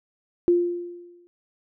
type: tone with exponential decay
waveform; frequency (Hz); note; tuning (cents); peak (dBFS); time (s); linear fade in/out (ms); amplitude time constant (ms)
sine; 349.2; F4; 0; -13; 0.48-1.27; 0; 170
effects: none